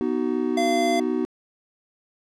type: chord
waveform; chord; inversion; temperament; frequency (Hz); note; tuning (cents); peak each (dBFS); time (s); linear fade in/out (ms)
triangle; B major; none; equal with one note detuned; 246.9 / 311.1 / 375.2; B3 / D#4 / F#4; 0 / 0 / +24; -24; 0.01-1.25; 0
type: tone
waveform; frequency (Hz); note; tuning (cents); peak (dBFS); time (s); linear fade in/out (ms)
square; 687; F5; -29; -22; 0.57-1; 5
effects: low-pass 9000 Hz 12 dB/octave